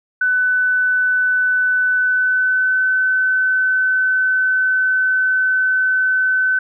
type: tone with pitch glide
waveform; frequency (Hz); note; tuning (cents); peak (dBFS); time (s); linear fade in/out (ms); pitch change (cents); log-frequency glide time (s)
sine; 1500 to 1517.4; F#6 to F#6; +23 to +43; -13; 0.21-6.59; 5; +20; 1.91-2.83
effects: none